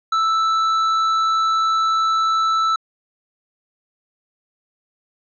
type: tone with hard clipping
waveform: triangle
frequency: 1318.5 Hz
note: E6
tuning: in tune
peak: -17 dBFS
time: 0.12-2.76 s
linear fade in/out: 5 ms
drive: 11 dB
effects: low-pass 6000 Hz 12 dB/octave